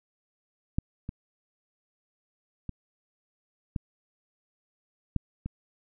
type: clicks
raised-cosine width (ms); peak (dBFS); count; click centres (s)
5; -13 / -22 / -22 / -17 / -14 / -21; 6; 0.785 / 1.091 / 2.693 / 3.762 / 5.163 / 5.46
effects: none